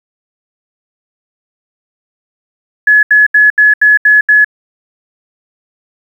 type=tone bursts; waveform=sine; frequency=1700 Hz; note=G#6; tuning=40 cents sharp; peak=-3 dBFS; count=7; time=2.87-4.446 s; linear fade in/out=5 ms; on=160 ms; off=76 ms; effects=7-bit